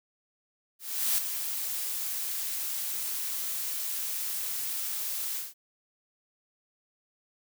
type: noise with ADSR envelope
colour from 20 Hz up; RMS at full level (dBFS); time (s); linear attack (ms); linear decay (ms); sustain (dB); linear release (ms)
blue; -25; 0.79-5.54; 390; 7; -8; 180
effects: none